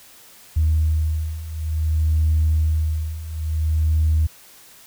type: beating tone pair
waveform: sine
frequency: 78 / 78.56 Hz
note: D#2 / D#2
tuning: +5 / +17 cents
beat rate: 0.56 Hz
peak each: -21 / -18 dBFS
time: 0.56-4.27 s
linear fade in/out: 10 ms
effects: tanh soft clip ceiling -10 dBFS + white hiss -47 dBFS RMS until 4.86 s